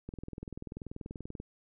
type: click train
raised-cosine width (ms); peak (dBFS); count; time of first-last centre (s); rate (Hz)
3; -28; 28; 0.09-1.401; 20.6
effects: none